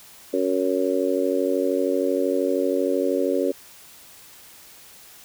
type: harmonic tone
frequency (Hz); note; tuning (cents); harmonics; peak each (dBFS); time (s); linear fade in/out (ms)
92.9; F#2; +7; 3 / 4 / 5 / 6; -25 / -25 / -25 / -25; 0.33-3.52; 10
effects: white hiss -47 dBFS RMS until 5.24 s